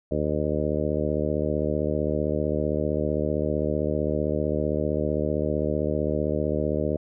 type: harmonic tone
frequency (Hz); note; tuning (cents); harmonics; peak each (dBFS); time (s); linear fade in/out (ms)
75.5; D2; +48; 1 / 2 / 3 / 4 / 5 / 6 / 7 / 8; -31 / -31 / -31 / -31 / -31 / -31 / -31 / -31; 0.11-6.97; 5
effects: none